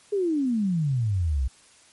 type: exponential sweep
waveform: sine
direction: down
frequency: 421.8 to 60.5 Hz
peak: -21 dBFS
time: 0.12-1.48 s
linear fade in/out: 10 ms
effects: white hiss -55 dBFS RMS until 1.92 s + MP3 48 kbps